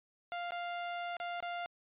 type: tone with dropouts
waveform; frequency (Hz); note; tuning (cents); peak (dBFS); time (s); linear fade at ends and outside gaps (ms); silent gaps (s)
sawtooth; 698.5; F5; 0; -33; 0.32-1.66; 0; 0.507-0.52 / 1.168-1.201 / 1.404-1.426
effects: resampled to 8000 Hz